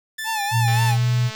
sawtooth tone, 1760 Hz, A6, in tune, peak -23 dBFS, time 0.18-0.92 s, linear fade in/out 10 ms
square tone with vibrato, 850 Hz, G#5, 40 cents sharp, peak -24 dBFS, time 0.24-0.98 s, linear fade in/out 50 ms, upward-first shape sine, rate 3.8 Hz, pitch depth 110 cents each way
sine tone with pitch glide, 116.54 to 122.12 Hz, A#2 to B2, 0 to -19 cents, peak -16 dBFS, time 0.51-1.31 s, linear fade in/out 50 ms, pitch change +81 cents, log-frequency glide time 0.82-1.04 s
click train, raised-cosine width 0.2 ms, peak -16 dBFS, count 147, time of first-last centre 0.68-1.35 s, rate 218 Hz
effects 7-bit

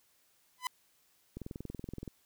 sawtooth tone with exponential growth, 1006 Hz, B5, 32 cents sharp, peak -25 dBFS, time 0.58-0.67 s, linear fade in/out 2 ms, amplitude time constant 18 ms
click train, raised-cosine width 3 ms, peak -28 dBFS, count 16, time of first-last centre 1.37-2.078 s, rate 21.2 Hz
effects white hiss -70 dBFS RMS until 2.25 s

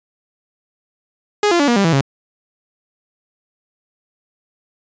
sawtooth tone with pitch steps, 415.3 / 345.2 / 287 / 238.5 / 198.27 / 164.81 / 137 Hz, G#4 / F4 / D4 / A#3 / G3 / E3 / C#3, 0 / -20 / -40 / +40 / +20 / 0 / -20 cents, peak -8 dBFS, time 1.43-2.011 s, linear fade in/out 2 ms, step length 83 ms, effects resampled to 16000 Hz

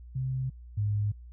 sine tone pair in turn, 130.81 / 103.82 Hz, C3 / G#2, 0 / 0 cents, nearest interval major third, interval 400 cents, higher first, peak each -28 / -25 dBFS, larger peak second, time 0.15-0.5 / 0.77-1.12 s, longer neither, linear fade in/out 10 ms, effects added 60 Hz sine -44 dBFS peak until 1.32 s

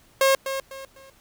sawtooth tone with echo, 539 Hz, C#5, 49 cents flat, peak -12 dBFS, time 0.21-0.35 s, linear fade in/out 2 ms, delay 250 ms, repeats 3, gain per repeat -10 dB, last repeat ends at 1.1 s, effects pink hiss -57 dBFS RMS until 1.2 s

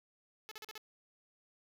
5% pulse tone bursts, 432.1 Hz, A4, 31 cents flat, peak -34 dBFS, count 5, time 0.49-0.778 s, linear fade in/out 0 ms, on 24 ms, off 42 ms, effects none

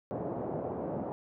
white band-pass noise, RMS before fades -36 dBFS, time 0.11-1.12 s, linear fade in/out 0 ms, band 100 to 700 Hz, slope 24 dB/octave, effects none

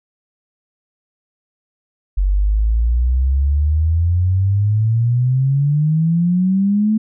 sine exponential sweep, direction up, 46.25 to 220 Hz, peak -12 dBFS, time 2.17-6.98 s, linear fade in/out 10 ms, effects none

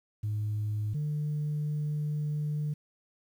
sine tone pair in turn, 105.8 / 149.62 Hz, G#2 / D3, +33 / +33 cents, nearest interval tritone, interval 600 cents, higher second, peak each -27 / -27 dBFS, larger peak neither, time 0.23-0.94 / 0.94-2.74 s, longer second, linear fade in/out 10 ms, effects tanh soft clip ceiling -26 dBFS + 10-bit

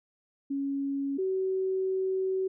sine tone pair in turn, 277.2 / 378.6 Hz, C#4 / F#4, 0 / +40 cents, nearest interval perfect fourth, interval 540 cents, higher second, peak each -28 / -26 dBFS, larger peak second, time 0.5-1.18 / 1.18-2.48 s, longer second, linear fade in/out 10 ms, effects none

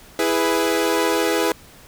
sawtooth chord, E major, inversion none, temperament equal with one note detuned, 329.6 / 415.3 / 495.3 Hz, E4 / G#4 / B4, 0 / 0 / +5 cents, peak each -18 dBFS, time 0.19-1.52 s, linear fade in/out 2 ms, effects pink hiss -46 dBFS RMS until 1.87 s

